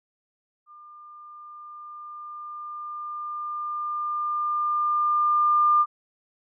sine tone with level ramp, 1200 Hz, D6, 37 cents sharp, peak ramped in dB -45 to -15 dBFS, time 0.66-5.86 s, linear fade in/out 50 ms, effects none

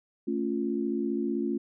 sine chord, A augmented, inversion none, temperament equal with one note detuned, 221.8 / 277.2 / 349.2 Hz, A3 / C#4 / E#4, +14 / 0 / 0 cents, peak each -31 dBFS, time 0.27-1.58 s, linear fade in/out 10 ms, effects none

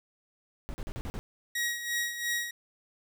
brown noise bursts, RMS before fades -36 dBFS, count 6, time 0.69-1.19 s, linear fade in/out 0 ms, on 50 ms, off 40 ms
sawtooth tone with tremolo, 1899 Hz, A#6, 32 cents sharp, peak -24 dBFS, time 1.55-2.51 s, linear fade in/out 5 ms, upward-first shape sine, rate 2.9 Hz, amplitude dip 65%
effects none

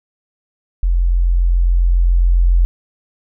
sine tone with level ramp, 43.65 Hz, F1, in tune, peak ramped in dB -11 to -8 dBFS, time 0.83-2.65 s, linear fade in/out 0 ms, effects none

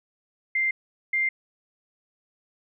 sine tone pair in turn, 2093 / 2101 Hz, C7 / C7, 0 / +7 cents, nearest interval unison, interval 7 cents, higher second, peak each -21 dBFS, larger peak neither, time 0.55-0.71 / 1.13-1.29 s, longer neither, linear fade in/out 5 ms, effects none

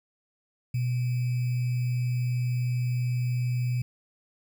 sine tone with sample-and-hold, 123.6 Hz, B2, 2 cents sharp, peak -24 dBFS, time 0.74-3.82 s, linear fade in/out 5 ms, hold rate 2450 Hz, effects none

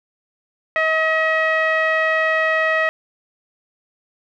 sawtooth tone with low-pass filter, 637 Hz, D#5, 41 cents sharp, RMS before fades -18 dBFS, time 0.76-2.89 s, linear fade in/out 0 ms, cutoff 2100 Hz, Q 5.1, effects none

